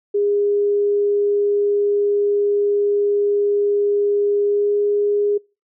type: tone with pitch glide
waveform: sine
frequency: 408.5 to 411.1 Hz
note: G#4 to G#4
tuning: -29 to -18 cents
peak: -15 dBFS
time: 0.14-5.38 s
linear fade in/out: 10 ms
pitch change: +11 cents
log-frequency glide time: 4.45-4.72 s
effects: noise-tail reverb RT60 0.3 s tail -26 dB re dry